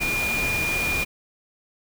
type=tone in noise; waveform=sine; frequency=2421 Hz; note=D#7; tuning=48 cents flat; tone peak=-23 dBFS; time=0-1.05 s; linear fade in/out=20 ms; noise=pink; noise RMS=-29 dBFS; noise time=0-1.05 s; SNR=+3 dB; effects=none